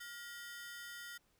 sawtooth ring-modulated tone, 1659 Hz, G#6, 2 cents flat, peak -40 dBFS, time 0-1.18 s, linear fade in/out 10 ms, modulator 245 Hz, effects pink hiss -75 dBFS RMS until 1.39 s

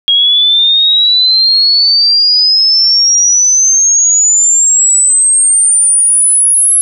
sine exponential sweep, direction up, 3270 to 11000 Hz, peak -5 dBFS, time 0.08-6.81 s, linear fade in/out 0 ms, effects none

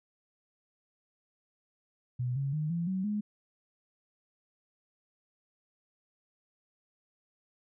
sine tone with pitch steps, 124.3 / 137.92 / 153.03 / 169.8 / 188.4 / 209 Hz, B2 / C#3 / D#3 / F3 / F#3 / G#3, +12 / -8 / -28 / -48 / +32 / +11 cents, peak -29 dBFS, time 2.19-3.21 s, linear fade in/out 10 ms, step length 170 ms, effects none

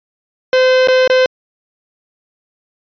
45% pulse tone with dropouts, 514 Hz, C5, 31 cents flat, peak -8 dBFS, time 0.53-1.26 s, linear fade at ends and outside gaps 1 ms, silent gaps 0.874-0.884 / 1.076-1.099 s, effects resampled to 11025 Hz

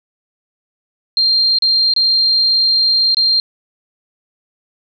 sine tone with dropouts, 4186 Hz, C8, in tune, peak -10 dBFS, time 1.17-3.4 s, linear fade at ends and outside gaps 1 ms, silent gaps 1.586-1.622 / 1.937-1.963 / 3.146-3.169 s, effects none

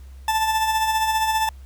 40% pulse tone with tremolo, 880 Hz, A5, in tune, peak -16 dBFS, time 0.28-1.49 s, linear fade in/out 2 ms, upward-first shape sine, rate 15 Hz, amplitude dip 45%, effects added 66 Hz sine -38 dBFS peak until 1.65 s + pink hiss -57 dBFS RMS until 1.65 s

